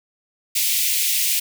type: high-pass noise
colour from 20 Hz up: white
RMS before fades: -20 dBFS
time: 0.55-1.4 s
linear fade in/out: 10 ms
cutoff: 2100 Hz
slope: 48 dB/octave
effects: none